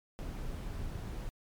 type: noise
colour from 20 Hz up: brown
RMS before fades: -39 dBFS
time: 0.19-1.29 s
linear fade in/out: 0 ms
effects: MP3 96 kbps